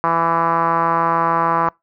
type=tone with low-pass filter; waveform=5% pulse; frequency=166.6 Hz; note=E3; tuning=19 cents sharp; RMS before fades=-17 dBFS; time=0.04-1.69 s; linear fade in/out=0 ms; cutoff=1100 Hz; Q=3.7; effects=noise-tail reverb RT60 0.2 s tail -26 dB re dry